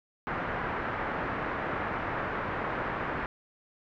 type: low-pass noise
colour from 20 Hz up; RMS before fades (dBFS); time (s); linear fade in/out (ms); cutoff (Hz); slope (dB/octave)
white; -33; 0.27-3.26; 0; 1700; 24
effects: none